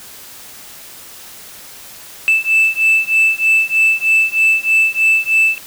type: beating tone pair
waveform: sine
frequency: 2637 / 2640.2 Hz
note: E7 / E7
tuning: 0 / +2 cents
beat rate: 3.2 Hz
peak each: -12 / -12 dBFS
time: 2.28-5.58 s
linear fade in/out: 0 ms
effects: tanh soft clip ceiling -6 dBFS + white hiss -36 dBFS RMS until 5.66 s